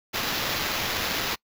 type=noise with sample-and-hold; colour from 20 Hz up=violet; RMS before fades=-28 dBFS; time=0.13-1.36 s; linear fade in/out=20 ms; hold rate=8820 Hz; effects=noise-tail reverb RT60 0.1 s tail -25 dB re dry